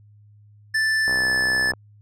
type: tone with pitch glide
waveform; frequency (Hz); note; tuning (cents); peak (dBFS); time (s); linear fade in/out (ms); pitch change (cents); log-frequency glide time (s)
square; 1760 to 1742.8; A6 to A6; 0 to -17; -19; 0.74-1.72; 10; -17; 1.05-1.26
type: click train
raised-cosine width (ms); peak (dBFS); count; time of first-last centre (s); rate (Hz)
1; -18; 43; 1.08-1.736; 64
effects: added 104 Hz sine -48 dBFS peak until 2.01 s + low-pass 8000 Hz 12 dB/octave